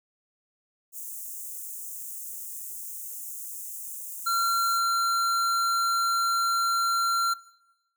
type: high-pass noise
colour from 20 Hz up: white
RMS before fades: -38 dBFS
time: 0.92-4.81 s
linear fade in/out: 50 ms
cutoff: 6600 Hz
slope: 48 dB/octave
type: tone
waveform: square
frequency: 1370 Hz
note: F6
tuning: 34 cents flat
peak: -24 dBFS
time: 4.26-7.34 s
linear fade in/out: 10 ms
effects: noise-tail reverb RT60 0.9 s tail -19 dB re dry